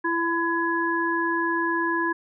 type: harmonic tone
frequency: 335.5 Hz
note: E4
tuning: 31 cents sharp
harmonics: 1 / 3 / 5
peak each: -26 / -26 / -26 dBFS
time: 0.04-2.13 s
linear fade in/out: 10 ms
effects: none